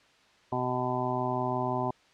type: harmonic tone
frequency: 125.8 Hz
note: B2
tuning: 32 cents sharp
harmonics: 1 / 2 / 3 / 5 / 6 / 7 / 8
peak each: -35 / -35 / -35 / -35 / -35 / -35 / -35 dBFS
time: 0.52-1.91 s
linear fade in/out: 5 ms
effects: white hiss -61 dBFS RMS until 2.13 s + low-pass 4000 Hz 12 dB/octave